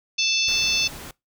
harmonic tone, 880 Hz, A5, in tune, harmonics 3 / 4 / 5 / 6 / 7, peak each -24 / -25 / -26 / -27 / -27 dBFS, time 0.18-0.88 s, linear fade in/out 10 ms
pink noise, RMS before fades -38 dBFS, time 0.48-1.11 s, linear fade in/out 2 ms
effects noise-tail reverb RT60 0.2 s tail -23 dB re dry

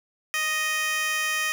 15% pulse tone with high-pass filter, 622.3 Hz, D#5, in tune, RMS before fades -26 dBFS, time 0.34-1.52 s, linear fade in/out 0 ms, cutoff 1900 Hz, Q 1.2, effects none

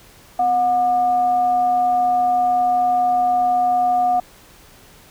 sine tone with frequency modulation, 726 Hz, F#5, 33 cents flat, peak -14 dBFS, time 0.39-4.2 s, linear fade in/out 5 ms, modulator 471 Hz, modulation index 0.22, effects pink hiss -47 dBFS RMS until 5.1 s

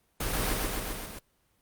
pink noise with echo, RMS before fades -31 dBFS, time 0.2-0.54 s, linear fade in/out 5 ms, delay 130 ms, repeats 5, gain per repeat -2 dB, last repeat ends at 1.19 s, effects pink hiss -70 dBFS RMS until 1.61 s + Opus 32 kbps

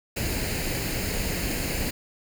pink noise with comb filter, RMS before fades -28 dBFS, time 0.16-1.91 s, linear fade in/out 10 ms, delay 0.43 ms, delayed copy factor +0.6, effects none

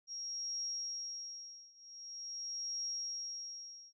sine tone with tremolo, 5600 Hz, F8, 4 cents sharp, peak -36 dBFS, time 0.07-3.93 s, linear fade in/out 50 ms, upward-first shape triangle, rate 0.45 Hz, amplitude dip 95%, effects none

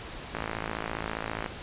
click train, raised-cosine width 0.5 ms, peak -16 dBFS, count 62, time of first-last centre 0.35-1.461 s, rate 54.9 Hz, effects pink hiss -41 dBFS RMS until 1.62 s + resampled to 8000 Hz

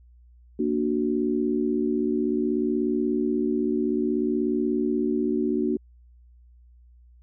sine chord, Bb augmented, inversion none, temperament equal, 233.1 / 293.7 / 370 Hz, Bb3 / D4 / F#4, 0 / 0 / 0 cents, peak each -26 dBFS, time 0.59-5.77 s, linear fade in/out 5 ms, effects added 60 Hz sine -50 dBFS peak until 7.22 s

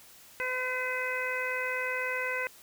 harmonic tone, 508 Hz, B4, 49 cents sharp, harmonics 1 / 2 / 3 / 4 / 5, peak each -36 / -39 / -35 / -34 / -37 dBFS, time 0.4-2.47 s, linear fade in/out 0 ms, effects white hiss -54 dBFS RMS until 2.62 s

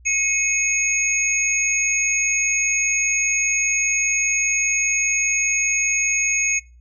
sine tone cluster, 2180 / 2525 / 6580 Hz, C#7 / D#7 / G#8, -29 / +25 / -17 cents, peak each -25 / -21 / -20 dBFS, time 0.05-6.6 s, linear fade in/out 20 ms, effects noise-tail reverb RT60 0.3 s tail -23 dB re dry + added 60 Hz sine -45 dBFS peak until 6.8 s

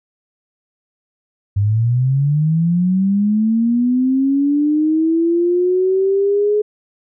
sine linear sweep, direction up, 98 to 422.9 Hz, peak -12 dBFS, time 1.56-6.62 s, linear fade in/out 10 ms, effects none

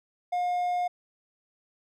triangle tone, 714 Hz, F5, 38 cents sharp, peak -23 dBFS, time 0.32-0.88 s, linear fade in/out 10 ms, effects none

